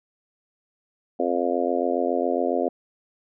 harmonic tone, 87.31 Hz, F2, in tune, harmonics 3 / 4 / 5 / 6 / 7 / 8, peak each -28 / -28 / -28 / -28 / -28 / -28 dBFS, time 1.19-2.69 s, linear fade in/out 10 ms, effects none

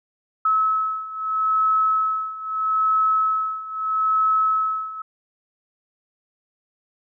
sine beating tone pair, 1293 / 1293.78 Hz, E6 / E6, -34 / -33 cents, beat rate 0.78 Hz, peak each -23 / -20 dBFS, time 0.45-5.02 s, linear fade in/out 5 ms, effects none

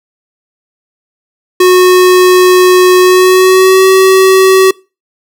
square tone with pitch glide, 365.6 to 379.6 Hz, F#4 to F#4, -21 to +44 cents, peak -3 dBFS, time 1.6-4.71 s, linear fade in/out 5 ms, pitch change +65 cents, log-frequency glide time 3-3.86 s, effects noise-tail reverb RT60 0.3 s tail -24 dB re dry

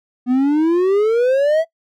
triangle exponential sweep, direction up, 243.4 to 665 Hz, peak -10 dBFS, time 0.26-1.65 s, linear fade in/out 50 ms, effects noise-tail reverb RT60 0.1 s tail -22 dB re dry

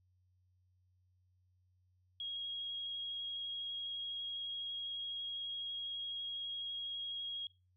sine tone with vibrato, 3286 Hz, G#7, 19 cents flat, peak -39 dBFS, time 2.2-7.47 s, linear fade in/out 2 ms, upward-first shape sine, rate 12 Hz, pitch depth 11 cents each way, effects noise-tail reverb RT60 0.3 s tail -23 dB re dry + added 91 Hz sine -70 dBFS peak until 7.76 s

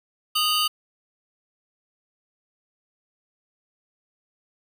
square tone cluster, 1238 / 2801 / 3009 / 4627 Hz, D#6 / F7 / F#7 / D8, -9 / +4 / +28 / -27 cents, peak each -26 / -28 / -25 / -27 dBFS, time 0.35-0.68 s, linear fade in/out 10 ms, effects none

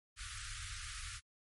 pink band-stop noise, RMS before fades -45 dBFS, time 0.16-1.21 s, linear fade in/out 50 ms, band 110 to 1200 Hz, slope 96 dB/octave, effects MP3 48 kbps

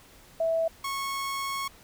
sine / sawtooth tone pair in turn, 655 / 1098.7 Hz, E5 / C#6, -11 / -16 cents, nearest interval major sixth, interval 895 cents, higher second, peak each -23 / -26 dBFS, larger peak first, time 0.4-0.68 / 0.84-1.68 s, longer second, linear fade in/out 5 ms, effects pink hiss -54 dBFS RMS until 1.83 s

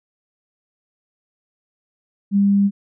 sine tone, 200 Hz, G3, 35 cents sharp, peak -12 dBFS, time 2.31-2.71 s, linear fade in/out 50 ms, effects none

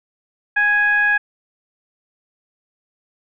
sine tone with frequency modulation, 1661.2 Hz, G#6, in tune, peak -13 dBFS, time 0.56-1.18 s, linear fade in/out 10 ms, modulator 835 Hz, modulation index 0.5, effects none

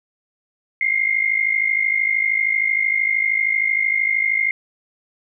sine tone pair together, 2093 / 2146 Hz, C7 / C7, 0 / +43 cents, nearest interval unison, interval 43 cents, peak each -19 / -19 dBFS, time 0.81-4.51 s, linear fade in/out 2 ms, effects none

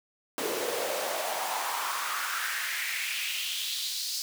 pink noise with high-pass filter sweep, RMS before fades -32 dBFS, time 0.38-4.22 s, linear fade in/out 0 ms, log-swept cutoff 380 to 4900 Hz, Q 3.3, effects none

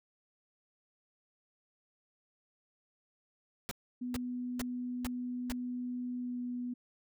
pink noise bursts, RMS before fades -38 dBFS, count 5, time 3.69-5.52 s, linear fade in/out 0 ms, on 22 ms, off 430 ms
sine tone with pitch glide, 247.4 to 245.7 Hz, B3 to B3, +3 to -9 cents, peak -35 dBFS, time 4.01-6.74 s, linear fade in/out 10 ms, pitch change -12 cents, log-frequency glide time 6.18-6.38 s
effects none

